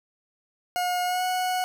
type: tone with pitch glide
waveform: 40% pulse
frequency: 719 to 735 Hz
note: F#5 to F#5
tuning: -50 to -12 cents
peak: -23 dBFS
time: 0.76-1.64 s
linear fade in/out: 0 ms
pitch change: +38 cents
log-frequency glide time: 1.04-1.24 s
effects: none